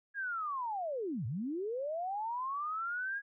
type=linear two-way sweep; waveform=sine; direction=down then up; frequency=1661.2 to 100 to 1661.2 Hz; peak=-34 dBFS; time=0.14-3.22 s; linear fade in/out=50 ms; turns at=1.26 s; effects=none